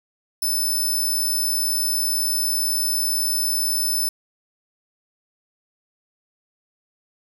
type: tone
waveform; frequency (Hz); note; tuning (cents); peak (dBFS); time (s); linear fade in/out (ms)
5% pulse; 5274; E8; 0; -14; 0.42-4.09; 5
effects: none